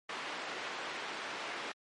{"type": "band-pass noise", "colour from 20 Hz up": "white", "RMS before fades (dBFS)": -41, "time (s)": [0.09, 1.72], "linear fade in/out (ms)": 5, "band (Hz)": [310, 2300], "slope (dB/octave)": 12, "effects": ["low-pass 8000 Hz 12 dB/octave", "MP3 48 kbps"]}